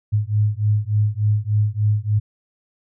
sine beating tone pair, 103.83 / 107.23 Hz, G#2 / A2, 0 / -44 cents, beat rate 3.4 Hz, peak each -19 dBFS, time 0.12-2.2 s, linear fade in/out 20 ms, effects none

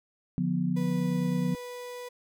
sine chord, B diminished, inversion first, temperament just, 148.16 / 177.8 / 246.9 Hz, D3 / F3 / B3, +16 / +31 / 0 cents, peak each -32 / -27 / -31 dBFS, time 0.38-1.55 s, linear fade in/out 0 ms
35% pulse tone, 492 Hz, B4, 7 cents flat, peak -36 dBFS, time 0.76-2.09 s, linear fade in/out 10 ms
effects none

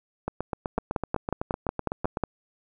two click trains, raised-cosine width 1 ms, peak -14 / -11 dBFS, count 16 / 9, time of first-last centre 0.28-2.172 / 0.78-2.237 s, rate 7.93 / 5.49 Hz, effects none

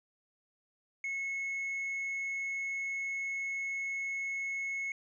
triangle tone with tanh clipping, 2187 Hz, C#7, 24 cents flat, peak -34 dBFS, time 1.04-4.92 s, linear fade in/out 2 ms, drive 7 dB, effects resampled to 16000 Hz

